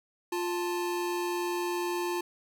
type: tone pair together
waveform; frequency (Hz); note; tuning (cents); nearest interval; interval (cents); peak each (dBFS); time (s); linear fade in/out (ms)
square; 351.1 / 881.4; F4 / A5; +9 / +3; octave + major third; 1594; -31 / -36; 0.32-2.21; 5
effects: none